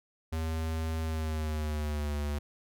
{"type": "tone with pitch glide", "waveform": "square", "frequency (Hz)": [80.3, 73.21], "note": ["E2", "D2"], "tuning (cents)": [-45, -5], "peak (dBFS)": -31, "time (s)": [0.32, 2.39], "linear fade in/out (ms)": 10, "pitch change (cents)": -160, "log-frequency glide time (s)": [1.02, 2.16], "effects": []}